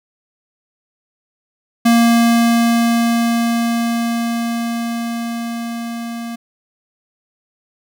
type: tone with level ramp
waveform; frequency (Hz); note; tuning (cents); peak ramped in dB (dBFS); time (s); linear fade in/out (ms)
square; 233.1; A#3; 0; -9 to -25; 1.85-6.36; 10
effects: none